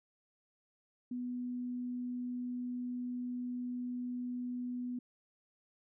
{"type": "tone", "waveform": "sine", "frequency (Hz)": 246.9, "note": "B3", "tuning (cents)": 0, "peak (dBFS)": -36, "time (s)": [1.11, 4.99], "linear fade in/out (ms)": 5, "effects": []}